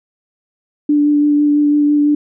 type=tone with vibrato; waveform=sine; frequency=293.7 Hz; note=D4; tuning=in tune; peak=-9 dBFS; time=0.89-2.15 s; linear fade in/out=5 ms; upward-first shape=sine; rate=6 Hz; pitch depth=12 cents each way; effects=none